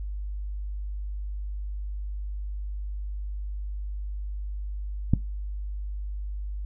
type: click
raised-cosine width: 5 ms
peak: -6 dBFS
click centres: 5.136 s
effects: noise-tail reverb RT60 0.2 s tail -19 dB re dry + added 50 Hz sine -30 dBFS peak until 6.65 s